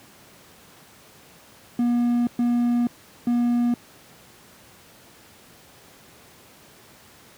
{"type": "tone bursts at uneven times", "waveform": "triangle", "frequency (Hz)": 240, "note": "B3", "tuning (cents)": -49, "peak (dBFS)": -16, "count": 3, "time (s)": [[1.79, 2.27], [2.39, 2.87], [3.27, 3.74]], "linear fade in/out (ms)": 2, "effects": ["pink hiss -50 dBFS RMS until 7.37 s", "high-pass 100 Hz 12 dB/octave"]}